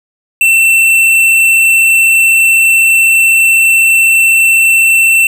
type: tone with hard clipping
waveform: triangle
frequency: 2688 Hz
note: E7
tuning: 33 cents sharp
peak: -6 dBFS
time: 0.41-5.27 s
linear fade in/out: 2 ms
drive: 17 dB
effects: none